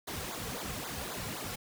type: noise with flanger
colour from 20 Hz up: pink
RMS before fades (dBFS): -39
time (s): 0.07-1.56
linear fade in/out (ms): 10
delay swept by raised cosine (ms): 0.35 to 3.35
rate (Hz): 3.8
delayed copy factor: -0.95
effects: none